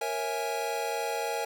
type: chord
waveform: square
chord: A# half-diminished seventh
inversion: none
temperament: equal with one note detuned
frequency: 466.2 / 549.6 / 659.3 / 830.6 Hz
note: A#4 / C#5 / E5 / G#5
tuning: 0 / -15 / 0 / 0 cents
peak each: -35 / -38 / -38 / -34 dBFS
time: 0.01-1.45 s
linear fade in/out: 5 ms
effects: none